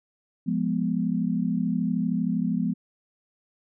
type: chord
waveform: sine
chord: F diminished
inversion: none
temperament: equal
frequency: 174.61 / 207.7 / 246.9 Hz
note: F3 / Ab3 / Cb4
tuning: 0 / 0 / 0 cents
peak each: -27 dBFS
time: 0.46-2.74 s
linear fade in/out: 20 ms
effects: none